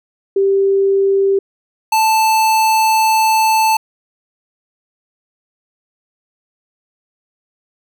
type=tone pair in turn; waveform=sine / square; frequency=392 / 880 Hz; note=G4 / A5; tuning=0 / 0 cents; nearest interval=octave + major second; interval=1400 cents; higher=second; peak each=-10 / -11 dBFS; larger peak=first; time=0.36-1.39 / 1.92-3.77 s; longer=second; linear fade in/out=5 ms; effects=none